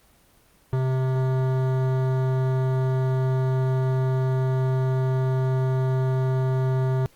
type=tone with hard clipping; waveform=sine; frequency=130.4 Hz; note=C3; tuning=5 cents flat; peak=-22 dBFS; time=0.73-7.06 s; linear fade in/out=0 ms; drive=16 dB; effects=pink hiss -58 dBFS RMS until 7.15 s + Opus 24 kbps